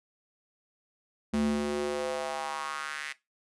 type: tone with high-pass filter sweep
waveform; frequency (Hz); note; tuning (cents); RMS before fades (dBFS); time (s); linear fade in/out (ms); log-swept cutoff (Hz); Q
square; 73.1; D2; -7; -32; 1.33-3.13; 10; 190 to 2000; 3
effects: noise-tail reverb RT60 0.2 s tail -17 dB re dry + resampled to 24000 Hz